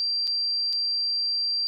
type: tone with dropouts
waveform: sine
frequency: 4717 Hz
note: D8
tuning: 7 cents sharp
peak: -23 dBFS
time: 0-1.67 s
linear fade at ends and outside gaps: 0 ms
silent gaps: 0.271-0.276 / 0.727-0.731 s
effects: none